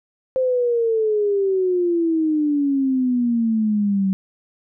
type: exponential sweep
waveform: sine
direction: down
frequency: 523.3 to 189.6 Hz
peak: -16 dBFS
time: 0.36-4.13 s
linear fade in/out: 0 ms
effects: none